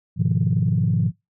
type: chord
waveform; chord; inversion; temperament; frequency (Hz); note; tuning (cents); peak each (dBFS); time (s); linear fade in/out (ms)
sine; F half-diminished seventh; first; equal; 103.83 / 123.47 / 155.56 / 174.61; Ab2 / Cb3 / Eb3 / F3; 0 / 0 / 0 / 0; -22; 0.16-1.12; 50
effects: noise-tail reverb RT60 0.2 s tail -24 dB re dry + tanh soft clip ceiling -9 dBFS